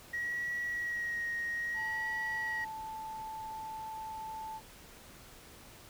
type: tone with vibrato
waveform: sine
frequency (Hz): 1901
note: A#6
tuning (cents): +33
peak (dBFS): -32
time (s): 0.13-2.65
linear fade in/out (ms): 10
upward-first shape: sine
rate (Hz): 0.6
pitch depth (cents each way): 24
type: tone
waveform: sine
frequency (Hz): 878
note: A5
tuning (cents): -4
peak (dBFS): -39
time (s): 1.74-4.61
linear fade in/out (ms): 50
effects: tanh soft clip ceiling -29 dBFS + pink hiss -54 dBFS RMS until 5.89 s